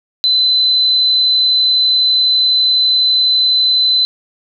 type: tone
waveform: sine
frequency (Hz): 4032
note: B7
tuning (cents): +35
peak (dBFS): -9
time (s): 0.24-4.05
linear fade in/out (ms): 0
effects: none